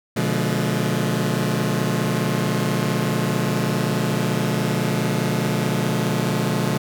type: chord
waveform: sawtooth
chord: B diminished seventh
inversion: none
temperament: just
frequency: 123.47 / 148.16 / 177.8 / 213.4 Hz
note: B2 / D3 / F3 / Ab3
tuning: 0 / +16 / +31 / +47 cents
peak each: -21 dBFS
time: 0.16-6.78 s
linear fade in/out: 10 ms
effects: none